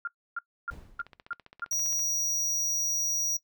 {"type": "tone bursts", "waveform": "sine", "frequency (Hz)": 1396.9, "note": "F6", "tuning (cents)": 0, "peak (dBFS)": -29, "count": 6, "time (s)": [0.05, 1.644], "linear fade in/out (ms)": 2, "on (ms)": 24, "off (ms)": 290}
{"type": "noise with exponential decay", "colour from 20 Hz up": "brown", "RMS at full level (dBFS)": -40, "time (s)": [0.71, 1.22], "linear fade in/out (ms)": 0, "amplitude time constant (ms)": 110}
{"type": "click train", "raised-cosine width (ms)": 0.3, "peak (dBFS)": -32, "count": 16, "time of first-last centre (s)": [1, 1.993], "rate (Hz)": 15.1}
{"type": "tone", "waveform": "square", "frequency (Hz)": 5770, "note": "F#8", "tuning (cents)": -44, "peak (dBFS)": -26, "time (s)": [1.71, 3.37], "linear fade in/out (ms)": 5}
{"effects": ["noise-tail reverb RT60 0.1 s tail -21 dB re dry"]}